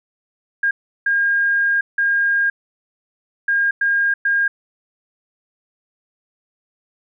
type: tone bursts at uneven times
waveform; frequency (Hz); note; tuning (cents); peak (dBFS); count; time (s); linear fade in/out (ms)
sine; 1617; G#6; -47; -14; 6; 0.63-0.71 / 1.06-1.81 / 1.98-2.5 / 3.48-3.71 / 3.81-4.14 / 4.25-4.48; 5
effects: none